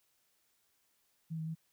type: tone with pitch steps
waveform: sine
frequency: 161.7 / 159 / 161.6 Hz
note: E3 / D#3 / E3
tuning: -33 / +38 / -34 cents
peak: -36 dBFS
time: 1.3-1.552 s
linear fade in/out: 20 ms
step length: 84 ms
effects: white hiss -75 dBFS RMS until 1.72 s